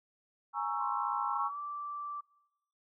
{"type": "chord", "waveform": "sine", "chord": "A# half-diminished seventh", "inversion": "third", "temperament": "equal with one note detuned", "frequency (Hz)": [830.6, 932.3, 1108.7, 1331.5], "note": ["G#5", "A#5", "C#6", "E6"], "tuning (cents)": [0, 0, 0, 17], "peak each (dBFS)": -37, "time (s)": [0.53, 1.51], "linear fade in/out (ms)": 50}
{"type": "tone with pitch glide", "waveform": "sine", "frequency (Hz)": [1046.5, 1167.9], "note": ["C6", "D6"], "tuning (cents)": [0, -10], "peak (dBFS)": -37, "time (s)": [0.8, 2.21], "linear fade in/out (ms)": 10, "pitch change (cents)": 190, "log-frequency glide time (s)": [1.28, 1.58]}
{"effects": ["noise-tail reverb RT60 1.0 s tail -23 dB re dry"]}